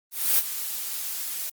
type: noise with ADSR envelope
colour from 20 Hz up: blue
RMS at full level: -19 dBFS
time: 0.11-1.5 s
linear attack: 270 ms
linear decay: 32 ms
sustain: -12 dB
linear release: 13 ms
effects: Opus 32 kbps